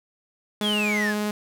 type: exponential sweep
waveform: triangle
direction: down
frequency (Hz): 3520 to 1600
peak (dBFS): -22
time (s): 0.61-1.15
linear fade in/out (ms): 50
type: tone with vibrato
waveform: sawtooth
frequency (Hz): 209.5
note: G#3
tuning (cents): +15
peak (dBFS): -20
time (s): 0.61-1.31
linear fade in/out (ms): 2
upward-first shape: sine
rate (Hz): 20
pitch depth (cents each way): 8
effects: none